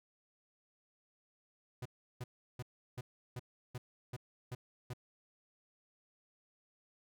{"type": "tone bursts", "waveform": "45% pulse", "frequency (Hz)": 123.7, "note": "B2", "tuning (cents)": 3, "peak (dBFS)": -40, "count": 9, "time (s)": [1.82, 4.935], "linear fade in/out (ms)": 5, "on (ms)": 35, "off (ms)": 350, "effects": []}